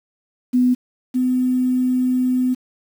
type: tone pair in turn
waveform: sine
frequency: 249.8 / 253.4 Hz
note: B3 / B3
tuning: +20 / +45 cents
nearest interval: unison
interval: 25 cents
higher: second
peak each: -12 / -15 dBFS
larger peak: first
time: 0.53-0.75 / 1.14-2.55 s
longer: second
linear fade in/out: 20 ms
effects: 7-bit